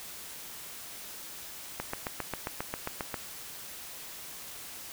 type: click train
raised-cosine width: 0.5 ms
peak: -17 dBFS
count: 11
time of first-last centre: 1.8-3.142 s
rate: 7.45 Hz
effects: white hiss -44 dBFS RMS until 4.92 s